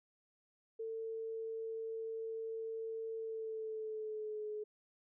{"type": "tone with pitch glide", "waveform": "sine", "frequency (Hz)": [448.3, 424.4], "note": ["A4", "G#4"], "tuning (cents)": [32, 38], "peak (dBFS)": -39, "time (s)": [0.79, 4.64], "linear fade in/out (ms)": 10, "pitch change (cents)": -94, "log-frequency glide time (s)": [3.17, 4.49], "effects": []}